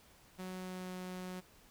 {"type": "tone with pitch glide", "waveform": "sawtooth", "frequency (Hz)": [185, 183.3], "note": ["F#3", "F#3"], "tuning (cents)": [0, -16], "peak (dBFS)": -38, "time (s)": [0.38, 1.41], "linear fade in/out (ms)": 20, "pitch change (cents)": -16, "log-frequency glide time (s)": [0.51, 0.94], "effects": ["pink hiss -63 dBFS RMS until 1.7 s"]}